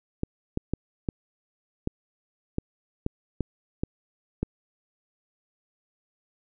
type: clicks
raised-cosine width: 3 ms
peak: -13 dBFS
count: 10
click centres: 0.234 / 0.574 / 0.736 / 1.088 / 1.874 / 2.584 / 3.064 / 3.407 / 3.835 / 4.43 s
effects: none